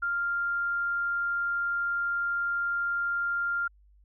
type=tone; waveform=sine; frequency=1396 Hz; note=F6; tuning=1 cent flat; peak=-26 dBFS; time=0.02-3.68 s; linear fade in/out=10 ms; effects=added 50 Hz sine -56 dBFS peak until 4.04 s